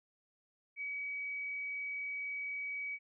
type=tone; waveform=sine; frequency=2271 Hz; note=C#7; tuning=41 cents sharp; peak=-37 dBFS; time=0.76-2.99 s; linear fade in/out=50 ms; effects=none